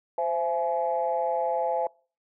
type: tone cluster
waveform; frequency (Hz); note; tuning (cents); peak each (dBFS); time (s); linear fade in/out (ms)
sine; 519 / 671 / 845; C5 / E5 / G#5; -14 / +31 / +30; -28; 0.18-1.87; 2
effects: noise-tail reverb RT60 0.4 s tail -25 dB re dry + tanh soft clip ceiling -15 dBFS